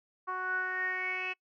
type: tone with low-pass filter sweep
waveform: 10% pulse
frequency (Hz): 370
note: F#4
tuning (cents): 0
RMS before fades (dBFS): -34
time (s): 0.27-1.34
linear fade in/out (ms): 20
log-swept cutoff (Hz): 1200 to 2700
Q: 8.8
effects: noise-tail reverb RT60 0.1 s tail -26 dB re dry